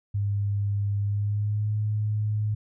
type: tone with pitch glide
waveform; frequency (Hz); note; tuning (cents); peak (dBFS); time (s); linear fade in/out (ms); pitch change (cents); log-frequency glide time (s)
sine; 101.3 to 106.21; G#2 to G#2; -43 to +39; -23; 0.14-2.55; 10; +82; 1.01-1.73
effects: none